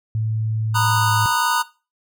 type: tone with pitch glide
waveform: sine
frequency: 110 to 108.17 Hz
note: A2 to A2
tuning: 0 to -29 cents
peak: -19 dBFS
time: 0.15-1.26 s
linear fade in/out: 0 ms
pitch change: -29 cents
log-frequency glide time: 0.91-1.1 s
type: chord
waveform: square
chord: B major seventh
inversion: third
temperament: just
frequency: 926 / 987.8 / 1234.7 / 1481.6 Hz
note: A#5 / B5 / D#6 / F#6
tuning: -12 / 0 / -14 / +2 cents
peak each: -24 dBFS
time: 0.74-1.63 s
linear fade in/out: 20 ms
effects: noise-tail reverb RT60 0.3 s tail -18 dB re dry